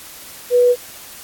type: tone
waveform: sine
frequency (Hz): 490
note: B4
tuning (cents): -14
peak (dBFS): -9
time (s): 0.5-0.76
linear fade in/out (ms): 50
effects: white hiss -37 dBFS RMS until 1.23 s + AAC 64 kbps